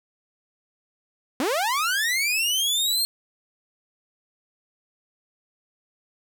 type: linear sweep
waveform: sawtooth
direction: up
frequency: 233.1 to 4262 Hz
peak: -18 dBFS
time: 1.4-3.05 s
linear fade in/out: 0 ms
effects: none